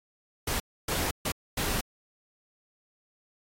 pink noise bursts at uneven times, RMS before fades -30 dBFS, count 4, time 0.47-0.6 / 0.88-1.11 / 1.25-1.32 / 1.57-1.81 s, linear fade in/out 5 ms, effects AAC 48 kbps

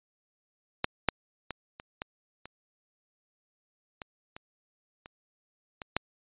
clicks, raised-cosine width 0.3 ms, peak -9 / -6 / -18 / -25 / -18 / -27 / -23 / -27 / -28 / -23 / -10 dBFS, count 11, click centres 0.844 / 1.087 / 1.507 / 1.799 / 2.019 / 2.456 / 4.018 / 4.365 / 5.059 / 5.818 / 5.966 s, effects resampled to 8000 Hz

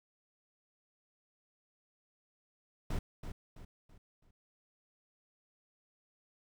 brown noise with echo, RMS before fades -34 dBFS, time 2.9-2.99 s, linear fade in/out 5 ms, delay 330 ms, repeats 4, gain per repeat -8 dB, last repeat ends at 4.31 s, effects none

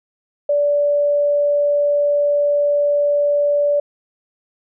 sine tone, 580 Hz, D5, 22 cents flat, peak -13 dBFS, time 0.49-3.8 s, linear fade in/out 5 ms, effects none

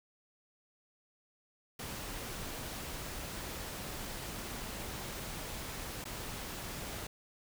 pink noise with dropouts, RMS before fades -42 dBFS, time 1.79-7.07 s, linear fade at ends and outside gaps 5 ms, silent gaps 6.042-6.053 s, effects none

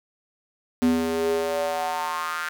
square tone with high-pass filter sweep, 82 Hz, E2, 9 cents flat, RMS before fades -25 dBFS, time 0.82-2.49 s, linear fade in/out 0 ms, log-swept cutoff 240 to 1500 Hz, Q 4.8, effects none

